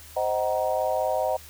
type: chord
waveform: sine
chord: C half-diminished seventh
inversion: none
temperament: just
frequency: 523.3 / 627.9 / 753.5 / 941.9 Hz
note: C5 / Eb5 / Gb5 / Bb5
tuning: 0 / +16 / +31 / +18 cents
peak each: -28 / -26 / -28 / -32 dBFS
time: 0.16-1.37 s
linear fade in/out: 10 ms
effects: added 77 Hz sine -49 dBFS peak until 1.49 s + white hiss -47 dBFS RMS until 1.49 s